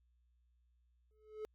triangle tone with exponential growth, 430 Hz, A4, 40 cents flat, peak -36 dBFS, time 1.11-1.45 s, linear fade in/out 0 ms, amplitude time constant 73 ms, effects added 60 Hz sine -70 dBFS peak until 1.54 s + MP3 96 kbps

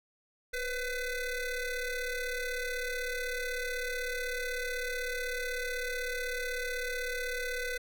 25% pulse ring-modulated tone, 509 Hz, C5, 48 cents flat, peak -26 dBFS, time 0.53-7.78 s, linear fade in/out 10 ms, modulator 1000 Hz, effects none

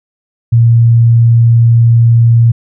sine tone, 116.54 Hz, A#2, in tune, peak -3 dBFS, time 0.52-2.52 s, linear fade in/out 10 ms, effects none

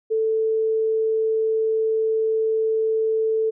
sine tone, 441.8 Hz, A4, 7 cents sharp, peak -18 dBFS, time 0.1-3.51 s, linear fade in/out 20 ms, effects none

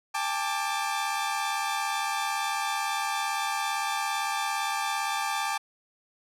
sawtooth chord, G suspended second, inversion none, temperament equal with one note detuned, 802.3 / 880 / 1174.7 Hz, G5 / A5 / D6, +40 / 0 / 0 cents, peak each -28 dBFS, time 0.14-5.58 s, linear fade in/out 10 ms, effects low-pass 12000 Hz 12 dB/octave

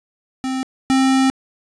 square tone pair in turn, 261.6 / 264.8 Hz, C4 / C4, 0 / +21 cents, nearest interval unison, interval 21 cents, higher second, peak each -21 / -13 dBFS, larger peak second, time 0.44-0.63 / 0.9-1.3 s, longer second, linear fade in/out 0 ms, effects resampled to 22050 Hz + 7-bit

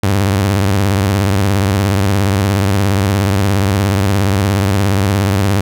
sawtooth tone with vibrato, 98.4 Hz, G2, 7 cents sharp, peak -7 dBFS, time 0.03-5.61 s, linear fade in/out 5 ms, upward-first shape triangle, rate 17 Hz, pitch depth 160 cents each way, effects none

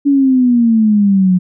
sine exponential sweep, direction down, 286.3 to 179.3 Hz, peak -7 dBFS, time 0.05-1.39 s, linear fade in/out 20 ms, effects none

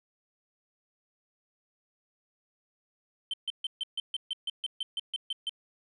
sine tone bursts, 3100 Hz, G7, 20 cents flat, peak -27 dBFS, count 14, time 3.31-5.494 s, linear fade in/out 2 ms, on 26 ms, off 140 ms, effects tanh soft clip ceiling -28 dBFS

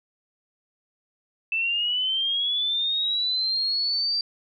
sine linear sweep, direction up, 2637 to 4699 Hz, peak -22 dBFS, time 1.52-4.21 s, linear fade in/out 2 ms, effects none

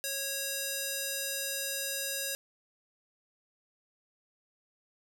square tone with band-pass filter, 550 Hz, C#5, 14 cents flat, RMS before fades -35 dBFS, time 0.04-2.35 s, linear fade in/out 0 ms, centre 11000 Hz, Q 0.59, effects 9-bit

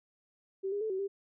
sine tone with pitch steps, 385.9 / 406.9 / 437.4 / 379.2 / 395.8 Hz, G4 / G#4 / A4 / F#4 / G4, -27 / -35 / -10 / +43 / +17 cents, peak -31 dBFS, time 0.63-1.08 s, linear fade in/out 20 ms, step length 90 ms, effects none

